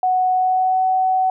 sine tone with pitch glide, 740 to 750.8 Hz, F#5 to F#5, 0 to +25 cents, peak -14 dBFS, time 0.03-1.3 s, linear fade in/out 2 ms, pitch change +25 cents, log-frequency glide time 0.32-0.84 s, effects none

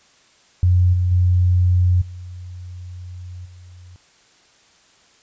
sine tone with level steps, 90 Hz, F#2, 47 cents flat, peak -11 / -15 / -12 / -31 / -39 dBFS, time 0.63-3.96 s, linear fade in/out 0 ms, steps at 0.93 / 1.11 / 2.01 / 3.45 s, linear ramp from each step 10 ms, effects white hiss -54 dBFS RMS until 5.22 s + resampled to 16000 Hz

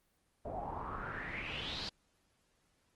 pink noise with low-pass filter sweep, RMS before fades -41 dBFS, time 0.45-1.89 s, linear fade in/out 0 ms, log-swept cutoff 620 to 4600 Hz, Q 6.7, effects pink hiss -75 dBFS RMS until 2.95 s + Opus 24 kbps

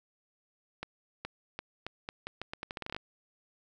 accelerating click train, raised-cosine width 0.3 ms, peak -21 dBFS, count 17, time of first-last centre 0.83-2.965 s, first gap 420 ms, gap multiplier 0.81, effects none

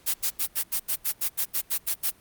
blue noise bursts, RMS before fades -25 dBFS, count 13, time 0.06-2.11 s, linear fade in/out 20 ms, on 82 ms, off 82 ms, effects pink hiss -57 dBFS RMS until 2.2 s + Opus 48 kbps

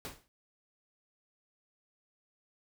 pink noise with exponential decay, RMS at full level -38 dBFS, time 0.05-0.28 s, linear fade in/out 0 ms, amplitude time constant 48 ms, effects none

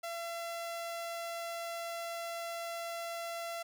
sawtooth tone, 677 Hz, E5, 46 cents sharp, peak -34 dBFS, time 0.03-3.63 s, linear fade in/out 10 ms, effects none

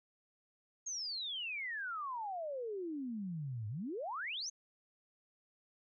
sine exponential two-way sweep, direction down then up, 6610 to 101.2 to 6610 Hz, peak -38 dBFS, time 0.86-4.5 s, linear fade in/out 10 ms, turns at 3.68 s, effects none

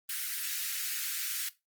white high-pass noise, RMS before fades -35 dBFS, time 0.09-1.49 s, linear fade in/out 5 ms, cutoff 1400 Hz, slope 48 dB/octave, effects noise-tail reverb RT60 0.2 s tail -17 dB re dry + Opus 24 kbps

